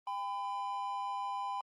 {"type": "tone pair together", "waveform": "triangle", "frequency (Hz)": [799, 1006.7], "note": ["G5", "B5"], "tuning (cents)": [33, 33], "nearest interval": "major third", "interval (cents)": 400, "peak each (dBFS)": [-37, -35], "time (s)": [0.07, 1.61], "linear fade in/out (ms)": 2, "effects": ["Opus 32 kbps"]}